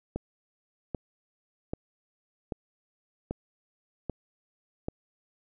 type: click train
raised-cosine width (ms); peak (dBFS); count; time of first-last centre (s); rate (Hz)
2; -18; 7; 0.16-4.884; 1.27
effects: none